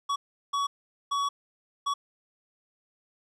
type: tone bursts at uneven times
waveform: square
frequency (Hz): 1127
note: C#6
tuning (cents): +28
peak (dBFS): -26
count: 4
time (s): 0.09-0.16 / 0.53-0.67 / 1.11-1.29 / 1.86-1.94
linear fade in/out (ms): 10
effects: low-pass 6000 Hz 12 dB/octave + 11-bit